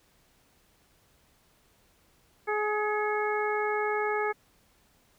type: harmonic tone with a mistuned harmonic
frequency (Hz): 421.3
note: G#4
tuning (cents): +25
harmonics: 1 / 2 / 3 / 4 / 5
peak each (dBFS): -29 / -32 / -34 / -35 / -36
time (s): 2.47-4.33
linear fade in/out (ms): 20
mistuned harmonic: 5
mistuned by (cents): +56
effects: pink hiss -65 dBFS RMS until 5.18 s